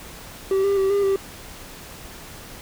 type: tone with pitch steps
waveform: triangle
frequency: 386.2 / 397.8 / 386.5 / 402.1 / 390.4 Hz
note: G4 / G4 / G4 / G4 / G4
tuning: -26 / +25 / -24 / +44 / -7 cents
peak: -15 dBFS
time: 0.51-1.16 s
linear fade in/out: 2 ms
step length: 130 ms
effects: pink hiss -40 dBFS RMS until 2.61 s